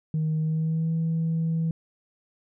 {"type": "tone with pitch glide", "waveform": "sine", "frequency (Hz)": [156.6, 163.06], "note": ["D#3", "E3"], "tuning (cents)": [11, -19], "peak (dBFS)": -21, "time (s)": [0.14, 1.71], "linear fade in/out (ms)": 2, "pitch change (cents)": 70, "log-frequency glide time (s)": [0.4, 0.92], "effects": ["tanh soft clip ceiling -20 dBFS"]}